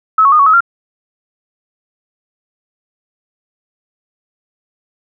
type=tone with pitch steps; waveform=sine; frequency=1292 / 1110 / 1227 / 1117 / 1276 / 1382 Hz; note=E6 / C#6 / D#6 / C#6 / D#6 / F6; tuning=-35 / +2 / -25 / +13 / +43 / -19 cents; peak=-5 dBFS; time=0.18-0.606 s; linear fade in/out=5 ms; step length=71 ms; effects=none